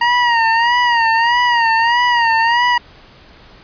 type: tone with vibrato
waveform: 25% pulse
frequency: 939 Hz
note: A#5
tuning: 12 cents sharp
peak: -7 dBFS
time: 0.01-2.78 s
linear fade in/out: 5 ms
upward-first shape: sine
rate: 1.6 Hz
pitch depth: 72 cents each way
effects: pink hiss -43 dBFS RMS until 3.63 s + resampled to 11025 Hz